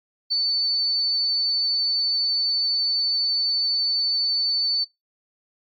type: tone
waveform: sine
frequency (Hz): 4506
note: C#8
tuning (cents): +28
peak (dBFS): -19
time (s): 0.3-4.85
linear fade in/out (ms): 20
effects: noise-tail reverb RT60 0.2 s tail -26 dB re dry + AAC 64 kbps